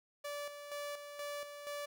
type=tone with tremolo; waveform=sawtooth; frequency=580 Hz; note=D5; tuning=22 cents flat; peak=-36 dBFS; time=0.24-1.86 s; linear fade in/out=10 ms; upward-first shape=square; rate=2.1 Hz; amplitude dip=55%; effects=none